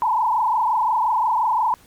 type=tone with frequency modulation; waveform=sine; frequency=932.3 Hz; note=A#5; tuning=in tune; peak=-16 dBFS; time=0.02-1.74 s; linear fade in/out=0 ms; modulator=25.7 Hz; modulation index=3.1; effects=pink hiss -52 dBFS RMS until 1.86 s + MP3 96 kbps